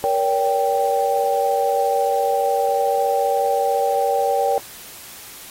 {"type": "chord", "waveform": "sine", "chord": "G diminished", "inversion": "first", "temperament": "just", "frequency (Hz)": [470.4, 564.5, 784], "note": ["Bb4", "Db5", "G5"], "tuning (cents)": [16, 31, 0], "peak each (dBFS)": [-22, -21, -19], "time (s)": [0.04, 4.58], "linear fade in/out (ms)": 0, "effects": ["white hiss -39 dBFS RMS until 5.5 s", "AAC 48 kbps"]}